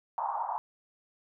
white band-pass noise, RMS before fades -33 dBFS, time 0.18-0.58 s, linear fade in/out 0 ms, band 780 to 1000 Hz, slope 48 dB/octave, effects none

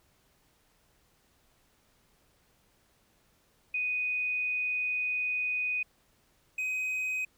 sine / triangle tone pair in turn, 2489 / 2516 Hz, D#7 / D#7, 0 / +19 cents, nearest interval unison, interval 19 cents, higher second, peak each -28 dBFS, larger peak neither, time 3.74-5.83 / 6.58-7.25 s, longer first, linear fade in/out 5 ms, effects pink hiss -68 dBFS RMS until 7.37 s

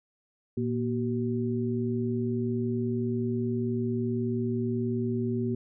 sine tone cluster, 116.3 / 237.9 / 379.4 Hz, A#2 / A#3 / F#4, -4 / +35 / +43 cents, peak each -31 / -29 / -32 dBFS, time 0.57-5.55 s, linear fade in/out 5 ms, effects none

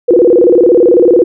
sine tone with vibrato, 413 Hz, G#4, 10 cents flat, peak -3 dBFS, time 0.08-1.24 s, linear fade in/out 10 ms, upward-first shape square, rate 18 Hz, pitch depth 280 cents each way, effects none

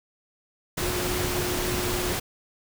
sine tone in noise, 359.5 Hz, F#4, 50 cents flat, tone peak -30 dBFS, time 0.81-2.13 s, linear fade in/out 10 ms, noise pink, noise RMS -28 dBFS, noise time 0.77-2.2 s, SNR -5 dB, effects none

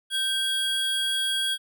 square tone pair together, 1558 / 3301 Hz, G6 / G#7, -11 / -11 cents, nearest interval octave + minor second, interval 1300 cents, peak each -32 / -25 dBFS, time 0.1-1.58 s, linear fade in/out 50 ms, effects none

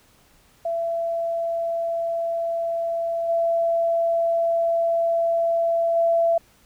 sine tone with level steps, 671 Hz, E5, 31 cents sharp, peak -22 / -18 / -16 dBFS, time 0.65-6.38 s, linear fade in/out 5 ms, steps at 3.28 / 5.95 s, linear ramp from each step 20 ms, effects pink hiss -57 dBFS RMS until 6.65 s

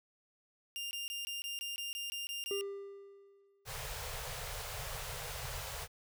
sawtooth tone bursts, 2800 Hz, F7, 4 cents sharp, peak -35 dBFS, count 11, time 0.76-2.61 s, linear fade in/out 0 ms, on 150 ms, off 20 ms
triangle tone with exponential decay, 397.6 Hz, G4, 25 cents sharp, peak -31 dBFS, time 2.51-3.71 s, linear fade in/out 1 ms, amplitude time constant 260 ms
pink band-stop noise, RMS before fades -42 dBFS, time 3.65-5.88 s, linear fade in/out 50 ms, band 150 to 420 Hz, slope 96 dB/octave
effects none

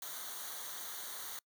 white noise with comb filter, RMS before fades -44 dBFS, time 0.02-1.39 s, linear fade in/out 2 ms, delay 0.39 ms, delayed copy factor -0.75, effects noise-tail reverb RT60 0.1 s tail -25 dB re dry

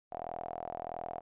sawtooth tone with band-pass filter, 41.52 Hz, E1, 13 cents sharp, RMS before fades -41 dBFS, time 0.11-1.21 s, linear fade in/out 20 ms, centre 710 Hz, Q 8.9, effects resampled to 8000 Hz

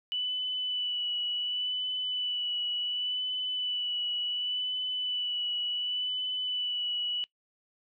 sine tone with vibrato, 2971 Hz, F#7, 6 cents sharp, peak -29 dBFS, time 0.12-7.24 s, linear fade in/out 0 ms, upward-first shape sine, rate 0.69 Hz, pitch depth 21 cents each way, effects noise-tail reverb RT60 0.1 s tail -21 dB re dry

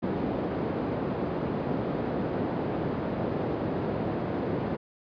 white band-pass noise, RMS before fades -30 dBFS, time 0.02-4.77 s, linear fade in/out 20 ms, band 110 to 440 Hz, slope 12 dB/octave, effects resampled to 11025 Hz

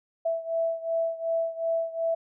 sine beating tone pair, 659.3 / 662 Hz, E5 / E5, 0 / +7 cents, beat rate 2.7 Hz, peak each -27 / -30 dBFS, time 0.25-2.15 s, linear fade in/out 10 ms, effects none

